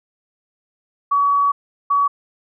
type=tone bursts at uneven times; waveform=sine; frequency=1133 Hz; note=C#6; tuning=37 cents sharp; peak=-13 dBFS; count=2; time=1.11-1.52 / 1.9-2.08 s; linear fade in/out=10 ms; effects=none